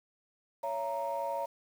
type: chord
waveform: sine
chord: A# diminished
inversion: first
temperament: just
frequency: 559.4 / 671.3 / 932.3 Hz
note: C#5 / E5 / A#5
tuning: +16 / +31 / 0 cents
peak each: -35 / -37 / -34 dBFS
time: 0.63-1.46 s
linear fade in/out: 10 ms
effects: tanh soft clip ceiling -25 dBFS + 9-bit